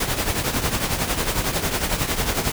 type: noise with tremolo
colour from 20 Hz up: pink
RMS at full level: -20 dBFS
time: 0-2.52 s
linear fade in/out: 5 ms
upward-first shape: triangle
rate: 11 Hz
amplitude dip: 70%
effects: none